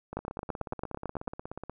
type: two click trains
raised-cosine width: 1 ms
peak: -18 / -24 dBFS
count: 11 / 27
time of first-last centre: 0.17-1.279 / 0.13-1.696 s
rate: 9.02 / 16.6 Hz
effects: none